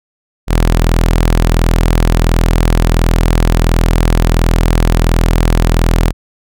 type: tone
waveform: sawtooth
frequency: 41.43 Hz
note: E1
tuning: 9 cents sharp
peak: -4 dBFS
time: 0.47-6.13 s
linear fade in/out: 50 ms
effects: none